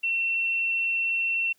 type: tone with frequency modulation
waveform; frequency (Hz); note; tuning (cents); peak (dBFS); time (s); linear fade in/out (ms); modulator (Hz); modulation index
sine; 2708; E7; +46; -23; 0.03-1.53; 10; 34.9; 0.29
effects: white hiss -66 dBFS RMS until 1.58 s